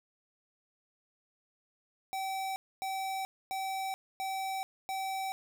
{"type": "tone bursts", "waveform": "square", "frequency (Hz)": 769, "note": "G5", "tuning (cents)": -33, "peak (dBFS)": -34, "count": 5, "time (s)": [2.13, 5.32], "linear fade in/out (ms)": 0, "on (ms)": 430, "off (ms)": 260, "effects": []}